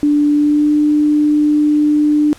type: tone with pitch glide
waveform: sine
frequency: 293.7 to 298.5 Hz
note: D4 to D4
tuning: 0 to +28 cents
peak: -9 dBFS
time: 0.03-2.33 s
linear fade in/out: 0 ms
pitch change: +28 cents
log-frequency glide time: 0.32-0.73 s
effects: pink hiss -41 dBFS RMS until 2.38 s + low-pass 11000 Hz 12 dB/octave